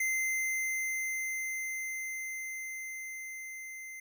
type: tone with level ramp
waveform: square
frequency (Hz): 2076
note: C7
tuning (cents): -14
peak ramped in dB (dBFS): -29 to -43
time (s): 0-4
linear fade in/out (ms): 5
effects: none